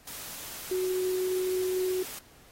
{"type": "tone in noise", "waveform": "sine", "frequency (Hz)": 370, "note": "F#4", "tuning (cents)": 0, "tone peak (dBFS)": -26, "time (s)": [0.71, 2.03], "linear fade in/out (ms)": 5, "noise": "white", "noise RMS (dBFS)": -41, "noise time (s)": [0.07, 2.19], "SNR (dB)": 12, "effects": ["pink hiss -57 dBFS RMS until 2.51 s", "AAC 48 kbps"]}